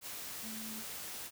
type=tone in noise; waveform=sine; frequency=220 Hz; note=A3; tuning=in tune; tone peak=-45 dBFS; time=0.42-0.84 s; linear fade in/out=50 ms; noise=white; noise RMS=-44 dBFS; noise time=0.01-1.31 s; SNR=-4 dB; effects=none